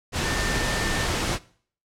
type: tone in noise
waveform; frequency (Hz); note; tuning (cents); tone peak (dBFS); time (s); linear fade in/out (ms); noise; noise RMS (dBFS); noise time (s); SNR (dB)
sine; 1796; A6; +35; -31; 0.22-1.08; 50; pink; -25; 0.12-1.39; -9
effects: noise-tail reverb RT60 0.5 s tail -20 dB re dry + low-pass 8000 Hz 12 dB/octave